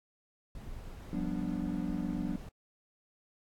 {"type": "noise", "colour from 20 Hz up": "brown", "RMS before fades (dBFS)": -44, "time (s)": [0.55, 2.49], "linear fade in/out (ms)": 2}
{"type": "chord", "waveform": "triangle", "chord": "G dominant seventh", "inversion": "third", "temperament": "just", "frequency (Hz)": [176.4, 196, 245, 294], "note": ["F3", "G3", "B3", "D4"], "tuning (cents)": [18, 0, -14, 2], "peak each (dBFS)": -36, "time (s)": [1.13, 2.36], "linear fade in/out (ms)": 2}
{"effects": ["AAC 64 kbps"]}